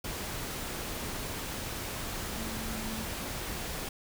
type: tone in noise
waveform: sine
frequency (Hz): 221.8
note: A3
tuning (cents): +14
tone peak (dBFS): -39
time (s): 2.36-3.04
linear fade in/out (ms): 5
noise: pink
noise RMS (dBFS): -37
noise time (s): 0.04-3.89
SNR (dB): -5
effects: none